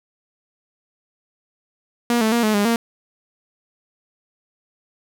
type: tone with pitch steps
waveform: sawtooth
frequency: 238.2 / 219.5 / 236.1 / 214.8 / 204 / 231.8 Hz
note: A#3 / A3 / A#3 / A3 / G#3 / A#3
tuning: +38 / -4 / +22 / -41 / -31 / -10 cents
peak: -12 dBFS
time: 2.1-2.76 s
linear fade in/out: 2 ms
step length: 110 ms
effects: none